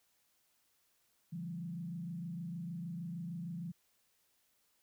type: tone with frequency modulation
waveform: sine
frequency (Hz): 170.7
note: F3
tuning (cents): -39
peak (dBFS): -39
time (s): 1.32-3.72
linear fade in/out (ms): 10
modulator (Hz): 26.5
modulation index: 0.79
effects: white hiss -75 dBFS RMS until 4.82 s